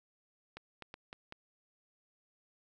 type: clicks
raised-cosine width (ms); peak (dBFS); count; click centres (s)
0.3; -29; 5; 0.57 / 0.823 / 0.941 / 1.129 / 1.324
effects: none